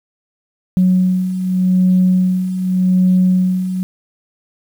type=beating tone pair; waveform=sine; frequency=183.5 / 184.35 Hz; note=F#3 / F#3; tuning=-14 / -6 cents; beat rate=0.85 Hz; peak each=-17 / -11 dBFS; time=0.77-3.83 s; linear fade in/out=0 ms; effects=tanh soft clip ceiling -4 dBFS + 7-bit